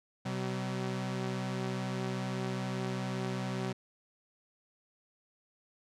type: tone pair together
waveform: sawtooth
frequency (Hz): 127.3 / 189.7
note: C3 / F#3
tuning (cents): -47 / +43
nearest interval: perfect fifth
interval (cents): 690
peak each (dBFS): -32 / -32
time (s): 0.25-3.73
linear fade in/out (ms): 10
effects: low-pass 7000 Hz 12 dB/octave